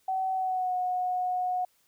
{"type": "tone with pitch glide", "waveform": "sine", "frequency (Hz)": [758, 729.6], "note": ["F#5", "F#5"], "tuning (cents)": [42, -24], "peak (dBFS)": -26, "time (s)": [0.08, 1.65], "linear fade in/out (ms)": 5, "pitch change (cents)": -66, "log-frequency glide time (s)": [0.33, 0.75], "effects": ["white hiss -68 dBFS RMS until 1.87 s"]}